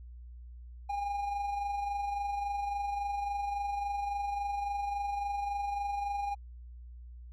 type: tone with amplitude modulation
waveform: triangle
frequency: 810 Hz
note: G#5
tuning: 43 cents flat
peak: -28 dBFS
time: 0.89-6.35 s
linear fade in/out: 10 ms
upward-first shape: sine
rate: 23.6 Hz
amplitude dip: 40%
effects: added 60 Hz sine -45 dBFS peak until 7.32 s